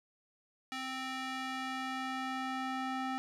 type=tone with band-pass filter sweep; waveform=square; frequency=261.6 Hz; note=C4; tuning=in tune; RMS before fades=-38 dBFS; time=0.72-3.18 s; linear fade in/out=0 ms; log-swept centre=2500 to 1100 Hz; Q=0.77; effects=none